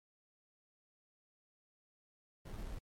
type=noise with sample-and-hold; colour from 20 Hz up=brown; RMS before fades=-44 dBFS; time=2.45-2.79 s; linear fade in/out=10 ms; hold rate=2450 Hz; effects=MP3 64 kbps